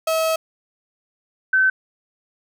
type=tone pair in turn; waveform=35% pulse / sine; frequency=644 / 1531.7 Hz; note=E5 / G6; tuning=-41 / -41 cents; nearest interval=octave + minor third; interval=1500 cents; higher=second; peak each=-16 / -13 dBFS; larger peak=second; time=0.07-0.36 / 1.53-1.7 s; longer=first; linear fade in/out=5 ms; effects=none